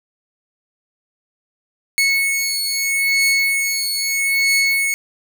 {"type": "beating tone pair", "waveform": "sawtooth", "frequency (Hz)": [2201, 2201.78], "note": ["C#7", "C#7"], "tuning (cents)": [-13, -12], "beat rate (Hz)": 0.78, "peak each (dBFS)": [-15, -16], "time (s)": [1.98, 4.94], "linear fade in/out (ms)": 0, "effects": []}